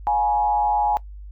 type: tone with frequency modulation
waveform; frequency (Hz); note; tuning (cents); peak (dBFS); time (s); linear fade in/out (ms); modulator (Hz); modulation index
sine; 836; G#5; +11; -17; 0.07-0.97; 0; 124; 0.67
effects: noise-tail reverb RT60 0.1 s tail -19 dB re dry + added 50 Hz sine -35 dBFS peak until 1.31 s